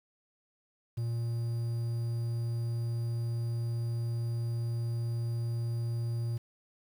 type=tone with quantisation; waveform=triangle; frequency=116.9 Hz; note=A#2; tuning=5 cents sharp; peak=-28 dBFS; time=0.97-6.38 s; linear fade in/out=10 ms; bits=9; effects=none